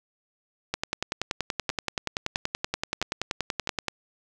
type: two click trains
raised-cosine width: 0.2 ms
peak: -12 / -9 dBFS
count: 4 / 34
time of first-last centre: 1.7-3.674 / 0.74-3.883 s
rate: 1.52 / 10.5 Hz
effects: none